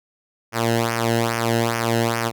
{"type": "tone with flanger", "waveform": "sawtooth", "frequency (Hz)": 115.8, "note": "A#2", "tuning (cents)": -11, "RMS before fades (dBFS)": -21, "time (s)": [0.52, 2.32], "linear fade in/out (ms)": 50, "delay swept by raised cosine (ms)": [0.25, 0.88], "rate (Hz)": 2.4, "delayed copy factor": -0.8, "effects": []}